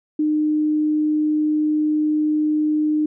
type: tone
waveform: sine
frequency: 304.6 Hz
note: D#4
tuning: 37 cents flat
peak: -16 dBFS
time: 0.19-3.06 s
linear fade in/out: 5 ms
effects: none